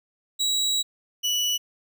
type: tone pair in turn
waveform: 30% pulse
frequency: 3881 / 2952 Hz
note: B7 / F#7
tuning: -31 / -5 cents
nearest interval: perfect fourth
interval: 474 cents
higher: first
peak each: -19 dBFS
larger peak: neither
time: 0.39-0.83 / 1.23-1.58 s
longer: first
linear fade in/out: 20 ms
effects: none